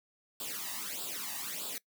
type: noise with flanger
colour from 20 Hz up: white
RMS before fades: -39 dBFS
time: 0.4-1.78 s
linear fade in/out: 2 ms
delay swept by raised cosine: 0.24 to 1.08 ms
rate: 1.6 Hz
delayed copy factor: +0.8
effects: noise-tail reverb RT60 0.1 s tail -22 dB re dry + high-pass 200 Hz 12 dB/octave